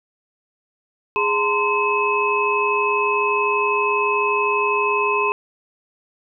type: tone cluster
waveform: sine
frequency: 414.7 / 904 / 1036 / 2577 Hz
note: G#4 / A5 / C6 / E7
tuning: -3 / +47 / -17 / -40 cents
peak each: -22 / -27 / -20 / -22 dBFS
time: 1.16-5.32 s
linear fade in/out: 0 ms
effects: none